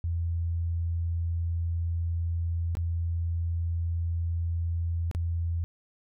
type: tone with dropouts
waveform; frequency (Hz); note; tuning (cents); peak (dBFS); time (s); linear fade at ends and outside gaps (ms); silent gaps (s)
sine; 84.3; E2; +39; -26; 0.04-5.64; 0; 2.752-2.77 / 5.113-5.149
effects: none